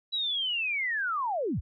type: linear sweep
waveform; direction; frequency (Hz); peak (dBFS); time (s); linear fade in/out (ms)
sine; down; 3951 to 34.65; -27; 0.12-1.61; 20
effects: none